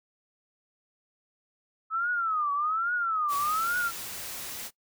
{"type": "tone with vibrato", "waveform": "sine", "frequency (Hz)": 1287, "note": "E6", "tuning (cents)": -42, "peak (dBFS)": -25, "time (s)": [1.9, 3.92], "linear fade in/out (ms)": 50, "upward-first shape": "triangle", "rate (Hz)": 1.2, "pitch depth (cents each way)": 230}
{"type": "noise", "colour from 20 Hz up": "white", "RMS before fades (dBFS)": -38, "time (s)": [3.28, 4.71], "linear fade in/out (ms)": 50}
{"effects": ["noise-tail reverb RT60 0.1 s tail -20 dB re dry"]}